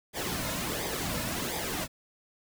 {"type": "noise with flanger", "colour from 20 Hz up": "pink", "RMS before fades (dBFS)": -33, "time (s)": [0.13, 1.88], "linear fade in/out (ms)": 50, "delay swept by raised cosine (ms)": [0.71, 2.61], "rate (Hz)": 1.4, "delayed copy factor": -0.65, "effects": []}